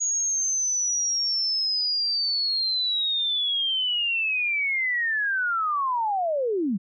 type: linear sweep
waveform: sine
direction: down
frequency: 6720 to 175.1 Hz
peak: -22 dBFS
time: 0-6.78 s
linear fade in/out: 20 ms
effects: none